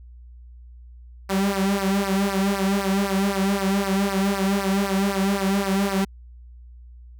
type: tone with flanger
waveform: sawtooth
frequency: 196 Hz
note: G3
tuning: in tune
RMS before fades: -22 dBFS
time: 1.29-6.05 s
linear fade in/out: 10 ms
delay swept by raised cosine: 0.28 to 3.38 ms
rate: 3.9 Hz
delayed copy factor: -1
effects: added 60 Hz sine -41 dBFS peak until 7.19 s